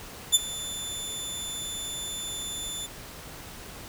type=tone with ADSR envelope; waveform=20% pulse; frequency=3520 Hz; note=A7; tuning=in tune; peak=-8 dBFS; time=0.32-2.87 s; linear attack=29 ms; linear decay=27 ms; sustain=-19 dB; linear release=18 ms; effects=pink hiss -43 dBFS RMS until 3.88 s